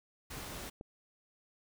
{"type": "noise", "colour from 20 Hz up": "pink", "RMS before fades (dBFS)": -44, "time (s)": [0.3, 0.7], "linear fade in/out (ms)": 10}
{"type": "click", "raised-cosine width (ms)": 2, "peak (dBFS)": -32, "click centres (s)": 0.811}
{"effects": []}